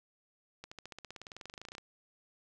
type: accelerating click train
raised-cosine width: 0.2 ms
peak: -28 dBFS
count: 24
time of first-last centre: 0.64-1.782 s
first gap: 75 ms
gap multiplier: 0.96
effects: none